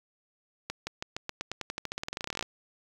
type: accelerating click train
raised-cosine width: 0.2 ms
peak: -16 dBFS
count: 27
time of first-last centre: 0.7-2.426 s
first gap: 170 ms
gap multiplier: 0.91
effects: 7-bit